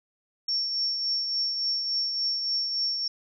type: tone with tremolo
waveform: sine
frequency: 5470 Hz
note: F8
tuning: 37 cents flat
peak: -23 dBFS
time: 0.48-3.08 s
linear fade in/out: 5 ms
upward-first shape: triangle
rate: 3.5 Hz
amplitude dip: 45%
effects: none